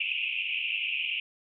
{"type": "band-pass noise", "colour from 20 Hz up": "white", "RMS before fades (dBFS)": -31, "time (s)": [0, 1.2], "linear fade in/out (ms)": 5, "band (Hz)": [2400, 2900], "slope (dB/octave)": 96, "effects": []}